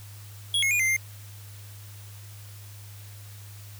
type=tone with pitch steps; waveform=square; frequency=3327 / 2166 / 2439 / 2083 / 2101 Hz; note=G#7 / C#7 / D#7 / C7 / C7; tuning=+2 / -41 / -35 / -8 / +7 cents; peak=-22 dBFS; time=0.54-0.965 s; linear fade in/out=2 ms; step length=85 ms; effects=added 102 Hz sine -42 dBFS peak until 3.79 s + white hiss -50 dBFS RMS until 3.79 s